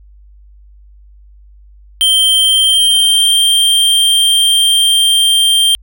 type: tone with pitch glide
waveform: square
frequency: 3134 to 3170 Hz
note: G7 to G7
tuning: -1 to +19 cents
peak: -8 dBFS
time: 2.01-5.75 s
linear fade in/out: 0 ms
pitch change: +20 cents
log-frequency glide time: 2.39-3.39 s
effects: added 50 Hz sine -38 dBFS peak until 5.82 s